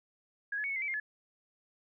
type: tone with pitch steps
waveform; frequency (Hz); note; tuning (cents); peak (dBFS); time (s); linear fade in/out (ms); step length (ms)
sine; 1648 / 1704 / 2227 / 2202 / 2078 / 2300 / 2119 / 1713; G#6 / G#6 / C#7 / C#7 / C7 / D7 / C7 / A6; -14 / +44 / +7 / -12 / -12 / -37 / +21 / -47; -32; 0.52-1; 5; 60
effects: none